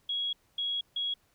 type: tone bursts at uneven times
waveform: sine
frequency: 3320 Hz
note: G#7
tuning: 1 cent flat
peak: -29 dBFS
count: 3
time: 0.09-0.33 / 0.58-0.81 / 0.96-1.14 s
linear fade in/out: 5 ms
effects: pink hiss -69 dBFS RMS until 1.34 s